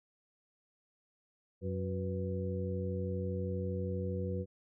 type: harmonic tone with a mistuned harmonic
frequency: 92.5 Hz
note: F#2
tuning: in tune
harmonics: 1 / 2 / 3 / 4 / 5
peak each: -36 / -39 / -49 / -43 / -40 dBFS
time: 1.61-4.46 s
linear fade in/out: 50 ms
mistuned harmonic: 5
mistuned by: +100 cents
effects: none